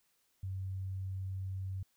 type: tone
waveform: sine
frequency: 95.1 Hz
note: F#2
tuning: 48 cents sharp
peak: -36 dBFS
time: 0.43-1.83 s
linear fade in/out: 5 ms
effects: white hiss -75 dBFS RMS until 1.96 s